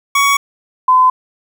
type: tone pair in turn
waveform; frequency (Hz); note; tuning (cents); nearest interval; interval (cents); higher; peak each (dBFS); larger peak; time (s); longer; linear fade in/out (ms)
25% pulse / sine; 1121 / 1019.5; C#6 / C6; +19 / -45; major second; 164; first; -6; neither; 0.15-0.37 / 0.88-1.1; neither; 5
effects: 8-bit